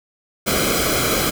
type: noise with comb filter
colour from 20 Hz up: pink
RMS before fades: -19 dBFS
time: 0.46-1.31 s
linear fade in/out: 20 ms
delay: 1.1 ms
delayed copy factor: -0.7
effects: none